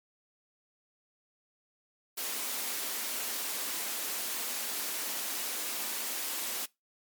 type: high-pass noise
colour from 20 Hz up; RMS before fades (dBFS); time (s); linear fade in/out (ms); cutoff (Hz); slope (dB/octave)
white; -35; 2.17-6.66; 10; 210; 48
effects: noise-tail reverb RT60 0.2 s tail -22 dB re dry + MP3 96 kbps